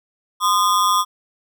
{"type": "ring-modulated tone", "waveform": "square", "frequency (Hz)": 1130, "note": "C#6", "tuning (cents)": 33, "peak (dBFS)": -12, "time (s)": [0.4, 1.05], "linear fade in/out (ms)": 50, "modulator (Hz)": 95.8, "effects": []}